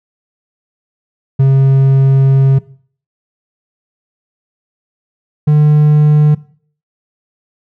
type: tone pair in turn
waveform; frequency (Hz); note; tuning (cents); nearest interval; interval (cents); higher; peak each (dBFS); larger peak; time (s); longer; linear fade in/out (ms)
triangle; 135.2 / 150; C#3 / D3; -43 / +37; major second; 180; second; -3; neither; 1.39-2.59 / 5.47-6.35; first; 10
effects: noise-tail reverb RT60 0.5 s tail -19 dB re dry